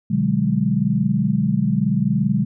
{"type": "chord", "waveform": "sine", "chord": "G# half-diminished seventh", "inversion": "first", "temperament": "just", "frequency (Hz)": [124.59, 149.51, 186.89, 207.7], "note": ["B2", "D3", "F#3", "G#3"], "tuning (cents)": [16, 31, 18, 0], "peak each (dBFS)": [-24, -22, -21, -20], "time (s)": [0.1, 2.45], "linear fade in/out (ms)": 10, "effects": []}